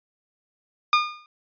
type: tone with exponential decay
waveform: sawtooth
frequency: 1215 Hz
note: D#6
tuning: 42 cents flat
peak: -9 dBFS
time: 0.93-1.26 s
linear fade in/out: 1 ms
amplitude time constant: 70 ms
effects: resampled to 11025 Hz